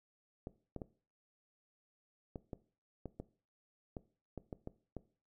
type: clicks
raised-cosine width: 2 ms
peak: -29 dBFS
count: 12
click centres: 0.471 / 0.763 / 0.818 / 2.358 / 2.532 / 3.057 / 3.2 / 3.968 / 4.377 / 4.528 / 4.674 / 4.967 s
effects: noise-tail reverb RT60 0.4 s tail -18 dB re dry